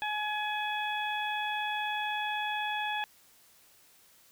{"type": "harmonic tone", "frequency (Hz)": 844, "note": "G#5", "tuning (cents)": 28, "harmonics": [1, 2, 3, 4], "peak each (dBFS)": [-33, -36, -38, -39], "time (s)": [0.02, 3.04], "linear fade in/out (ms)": 0, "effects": ["white hiss -61 dBFS RMS until 4.31 s"]}